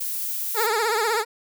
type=noise; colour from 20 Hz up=violet; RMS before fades=-28 dBFS; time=0-0.67 s; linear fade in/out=10 ms
type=tone with vibrato; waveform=15% pulse; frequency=443.8 Hz; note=A4; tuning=15 cents sharp; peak=-14 dBFS; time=0.54-1.25 s; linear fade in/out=50 ms; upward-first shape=triangle; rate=16 Hz; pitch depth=140 cents each way
effects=none